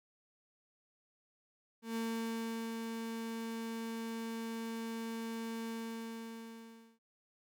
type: tone with ADSR envelope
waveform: 35% pulse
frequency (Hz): 227.2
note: A#3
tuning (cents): -44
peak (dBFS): -33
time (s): 1.82-6.99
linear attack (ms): 140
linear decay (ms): 780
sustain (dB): -4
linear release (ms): 1300
effects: none